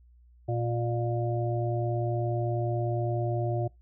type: harmonic tone with a mistuned harmonic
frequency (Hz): 117.8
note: A#2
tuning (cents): +19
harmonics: 1 / 3 / 5 / 6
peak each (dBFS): -28 / -33 / -35 / -36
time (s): 0.48-3.68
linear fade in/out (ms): 10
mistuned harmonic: 5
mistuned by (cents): +24
effects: noise-tail reverb RT60 0.2 s tail -23 dB re dry + added 60 Hz sine -54 dBFS peak until 3.81 s